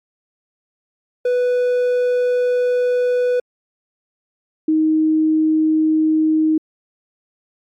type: tone pair in turn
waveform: triangle / sine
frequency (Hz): 494.4 / 313.5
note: B4 / D#4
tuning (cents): +2 / +13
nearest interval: minor sixth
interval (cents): 789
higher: first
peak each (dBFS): -12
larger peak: neither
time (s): 1.25-3.4 / 4.68-6.58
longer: first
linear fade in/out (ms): 5
effects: MP3 96 kbps